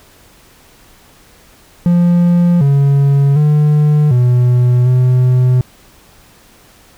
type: tone with pitch steps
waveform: triangle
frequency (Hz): 174.2 / 139.9 / 150 / 123.5 / 126.4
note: F3 / C#3 / D3 / B2 / B2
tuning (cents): -4 / +16 / +37 / 0 / +41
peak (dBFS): -5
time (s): 1.86-5.61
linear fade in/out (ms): 0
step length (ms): 750
effects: pink hiss -45 dBFS RMS until 6.97 s